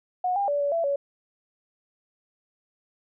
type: tone with pitch steps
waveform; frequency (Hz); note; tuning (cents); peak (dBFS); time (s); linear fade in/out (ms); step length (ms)
sine; 729 / 802 / 577 / 571 / 669 / 563; F#5 / G5 / D5 / D5 / E5 / C#5; -26 / +39 / -31 / -49 / +25 / +27; -22; 0.24-0.96; 5; 120
effects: none